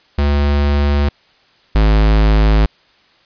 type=tone pair in turn; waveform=square; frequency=71.9 / 52.88 Hz; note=D2 / G#1; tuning=-36 / +32 cents; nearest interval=perfect fourth; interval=532 cents; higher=first; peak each=-12 / -9 dBFS; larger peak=second; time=0.18-1.09 / 1.75-2.66 s; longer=neither; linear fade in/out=5 ms; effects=white hiss -52 dBFS RMS until 3.25 s + resampled to 11025 Hz